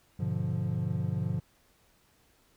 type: chord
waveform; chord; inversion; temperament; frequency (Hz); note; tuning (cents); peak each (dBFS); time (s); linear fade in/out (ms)
triangle; G# diminished seventh; none; equal with one note detuned; 101.22 / 123.47 / 146.83 / 174.61; G#2 / B2 / D3 / F3; -44 / 0 / 0 / 0; -32; 0.19-1.4; 10
effects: pink hiss -66 dBFS RMS until 2.56 s